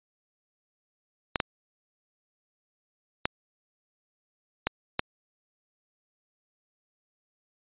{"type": "clicks", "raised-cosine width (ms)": 0.3, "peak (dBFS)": -8, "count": 5, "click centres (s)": [1.358, 1.402, 3.255, 4.67, 4.994], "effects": ["resampled to 8000 Hz"]}